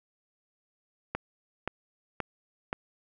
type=click train; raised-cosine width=0.5 ms; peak=-15 dBFS; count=4; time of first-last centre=1.15-2.729 s; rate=1.9 Hz; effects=none